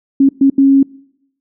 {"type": "tone bursts at uneven times", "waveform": "sine", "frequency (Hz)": 273.3, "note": "C#4", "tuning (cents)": -24, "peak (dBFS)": -5, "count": 3, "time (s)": [[0.2, 0.29], [0.41, 0.5], [0.58, 0.83]], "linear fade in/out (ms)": 5, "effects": ["noise-tail reverb RT60 0.8 s tail -24 dB re dry"]}